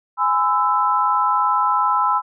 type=chord; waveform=sine; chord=E major; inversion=first; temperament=equal with one note detuned; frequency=830.6 / 1013.2 / 1318.5 Hz; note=G#5 / B5 / E6; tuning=0 / +44 / 0 cents; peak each=-22 / -18 / -19 dBFS; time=0.17-2.22 s; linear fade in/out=50 ms; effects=none